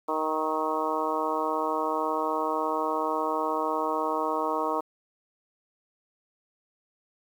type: harmonic tone with a mistuned harmonic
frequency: 156.4 Hz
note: D#3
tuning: 9 cents sharp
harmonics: 2 / 3 / 4 / 5 / 6 / 7 / 8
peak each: -34 / -32 / -33 / -35 / -31 / -31 / -37 dBFS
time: 0.08-4.81 s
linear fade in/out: 10 ms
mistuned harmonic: 8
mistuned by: +25 cents
effects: 9-bit